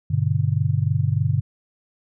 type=chord; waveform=sine; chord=G major; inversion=none; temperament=equal with one note detuned; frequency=100.23 / 123.47 / 146.83 Hz; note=G2 / B2 / D3; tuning=+39 / 0 / 0 cents; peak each=-22 dBFS; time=0.1-1.41 s; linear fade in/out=10 ms; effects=none